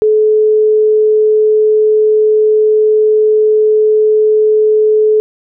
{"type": "tone", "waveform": "sine", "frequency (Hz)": 429.8, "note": "A4", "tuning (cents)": -41, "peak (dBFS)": -6, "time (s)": [0.02, 5.2], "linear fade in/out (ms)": 0, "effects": []}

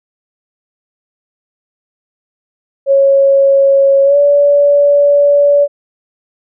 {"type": "tone with pitch glide", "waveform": "sine", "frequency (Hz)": [550, 574], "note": ["C#5", "D5"], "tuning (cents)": [-14, -40], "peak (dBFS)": -5, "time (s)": [2.86, 5.68], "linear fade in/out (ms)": 50, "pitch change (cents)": 74, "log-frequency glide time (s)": [4.04, 4.17], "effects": []}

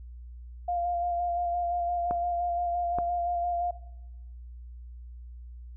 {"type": "tone with vibrato", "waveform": "sine", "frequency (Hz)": 698.5, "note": "F5", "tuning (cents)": 0, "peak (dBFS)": -26, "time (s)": [0.68, 3.71], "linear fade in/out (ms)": 5, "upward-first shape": "square", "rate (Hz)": 5.8, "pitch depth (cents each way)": 16}
{"type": "clicks", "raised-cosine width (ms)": 1, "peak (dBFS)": -18, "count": 2, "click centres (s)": [2.11, 2.986]}
{"effects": ["noise-tail reverb RT60 0.9 s tail -18 dB re dry", "added 60 Hz sine -41 dBFS peak until 5.76 s"]}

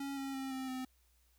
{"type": "tone with pitch steps", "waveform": "square", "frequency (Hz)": [277.2, 272.3, 267.4, 262.7, 258], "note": ["C#4", "C#4", "C4", "C4", "C4"], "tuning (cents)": [0, -31, 38, 7, -24], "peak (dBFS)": -39, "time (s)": [0, 0.85], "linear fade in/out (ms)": 5, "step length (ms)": 170, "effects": ["added 60 Hz sine -69 dBFS peak until 1.38 s", "white hiss -74 dBFS RMS until 1.38 s"]}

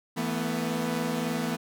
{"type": "chord", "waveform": "sawtooth", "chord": "E suspended fourth", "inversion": "none", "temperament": "equal with one note detuned", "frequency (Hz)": [164.81, 223.5, 246.9], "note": ["E3", "A3", "B3"], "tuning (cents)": [0, 27, 0], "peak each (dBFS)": [-29, -28, -27], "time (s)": [0.16, 1.57], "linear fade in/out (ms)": 20, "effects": []}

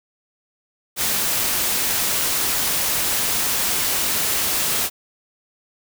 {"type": "noise", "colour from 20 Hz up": "white", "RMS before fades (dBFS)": -21, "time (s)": [0.96, 4.9], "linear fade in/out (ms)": 50, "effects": []}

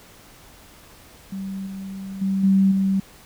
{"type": "tone with level steps", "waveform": "sine", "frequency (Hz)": 193.3, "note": "G3", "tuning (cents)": -24, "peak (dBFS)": [-27, -30, -19, -13, -17], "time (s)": [1.32, 3], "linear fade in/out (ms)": 5, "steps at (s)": [1.66, 2.21, 2.43, 2.71], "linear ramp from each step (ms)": 10, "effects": ["pink hiss -48 dBFS RMS until 3.25 s"]}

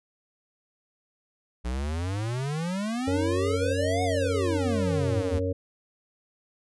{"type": "exponential two-way sweep", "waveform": "square", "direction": "up then down", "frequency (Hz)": [58.27, 740, 73.7], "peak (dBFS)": -28, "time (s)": [1.64, 5.4], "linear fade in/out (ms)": 20, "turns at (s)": 4.03}
{"type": "harmonic tone", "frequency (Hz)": 92.5, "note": "F#2", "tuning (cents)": 0, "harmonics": [1, 3, 5, 6], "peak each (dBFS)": [-28, -32, -30, -32], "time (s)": [3.07, 5.53], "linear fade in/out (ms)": 10}
{"effects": ["resampled to 24000 Hz"]}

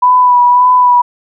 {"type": "tone with vibrato", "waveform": "sine", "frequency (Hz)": 988, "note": "B5", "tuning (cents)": 0, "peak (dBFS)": -4, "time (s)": [0.02, 1.02], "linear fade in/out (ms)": 10, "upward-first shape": "sine", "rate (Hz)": 1.8, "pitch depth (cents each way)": 24, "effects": []}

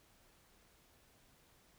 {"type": "silence", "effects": ["pink hiss -68 dBFS RMS until 1.78 s"]}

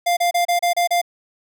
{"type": "tone bursts", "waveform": "square", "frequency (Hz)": 698.5, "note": "F5", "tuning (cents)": 0, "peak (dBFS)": -16, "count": 7, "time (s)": [0.06, 1.016], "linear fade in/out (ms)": 10, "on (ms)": 110, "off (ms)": 31, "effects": []}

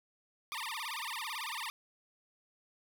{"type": "tone with vibrato", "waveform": "15% pulse", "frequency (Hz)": 1046, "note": "C6", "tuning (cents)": -1, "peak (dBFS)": -31, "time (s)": [0.52, 1.7], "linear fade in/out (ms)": 0, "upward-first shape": "sine", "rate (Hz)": 18, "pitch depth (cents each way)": 290, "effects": []}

